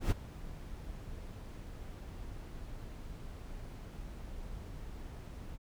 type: noise with ADSR envelope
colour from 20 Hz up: brown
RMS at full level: -27 dBFS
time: 0-5.58 s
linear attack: 110 ms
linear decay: 19 ms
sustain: -18 dB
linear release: 35 ms
effects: none